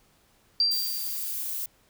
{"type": "tone with exponential decay", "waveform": "sine", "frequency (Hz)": 4712, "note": "D8", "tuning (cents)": 5, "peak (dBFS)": -18, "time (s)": [0.6, 1.43], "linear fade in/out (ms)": 2, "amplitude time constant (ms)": 180}
{"type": "noise", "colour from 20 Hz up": "violet", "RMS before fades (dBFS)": -32, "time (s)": [0.71, 1.66], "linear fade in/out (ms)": 5}
{"effects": ["pink hiss -63 dBFS RMS until 1.89 s"]}